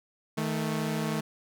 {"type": "tone pair together", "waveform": "sawtooth", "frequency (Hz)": [157.53, 220], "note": ["D#3", "A3"], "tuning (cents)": [22, 0], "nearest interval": "tritone", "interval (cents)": 578, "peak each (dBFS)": -27, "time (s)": [0.37, 1.21], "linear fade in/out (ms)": 10, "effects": []}